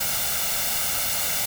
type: noise with comb filter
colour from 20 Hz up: white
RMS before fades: -25 dBFS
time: 0-1.46 s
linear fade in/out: 10 ms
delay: 1.4 ms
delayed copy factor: +0.65
effects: none